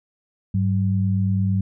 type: tone pair together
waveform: sine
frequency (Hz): 100.4 / 189.53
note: G2 / F#3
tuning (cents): +42 / +42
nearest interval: major seventh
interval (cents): 1100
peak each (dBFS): -19 / -22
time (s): 0.54-1.61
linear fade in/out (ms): 5
effects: none